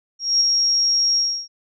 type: tone with ADSR envelope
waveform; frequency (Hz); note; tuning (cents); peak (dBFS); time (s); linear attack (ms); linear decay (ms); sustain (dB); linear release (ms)
sine; 5588; F8; 0; -12; 0.19-1.48; 220; 4; -3; 310
effects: none